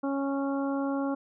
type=harmonic tone; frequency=276.2 Hz; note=C#4; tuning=6 cents flat; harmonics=1 / 2 / 3 / 4 / 5; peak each=-28 / -34 / -38 / -40 / -42 dBFS; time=0.03-1.15 s; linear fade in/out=10 ms; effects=none